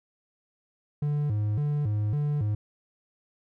triangle tone with vibrato, 124.4 Hz, B2, 13 cents sharp, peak -22 dBFS, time 1.02-2.55 s, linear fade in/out 5 ms, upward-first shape square, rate 1.8 Hz, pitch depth 290 cents each way, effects none

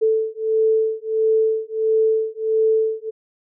sine beating tone pair, 440 / 441.5 Hz, A4 / A4, 0 / +6 cents, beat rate 1.5 Hz, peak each -19 dBFS, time 0.01-3.11 s, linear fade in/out 20 ms, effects none

